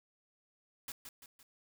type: noise with echo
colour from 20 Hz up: white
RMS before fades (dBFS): -43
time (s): 0.88-0.92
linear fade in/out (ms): 2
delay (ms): 170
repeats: 3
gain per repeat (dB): -6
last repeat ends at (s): 1.43
effects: none